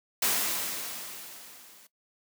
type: noise with level ramp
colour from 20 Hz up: white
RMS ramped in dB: -25 to -55 dBFS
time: 0.22-1.87 s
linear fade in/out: 5 ms
effects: noise-tail reverb RT60 0.1 s tail -17 dB re dry + high-pass 150 Hz 12 dB/octave